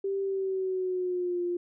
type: tone with pitch glide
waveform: sine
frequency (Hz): 392 to 351.3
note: G4 to F4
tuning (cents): 0 to +10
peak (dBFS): -27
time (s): 0.04-1.57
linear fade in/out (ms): 5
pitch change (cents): -190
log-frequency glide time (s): 0.21-1.42
effects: none